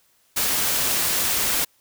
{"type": "noise", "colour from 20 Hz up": "white", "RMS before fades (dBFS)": -22, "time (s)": [0.36, 1.65], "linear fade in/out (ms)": 10, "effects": ["white hiss -62 dBFS RMS until 1.8 s"]}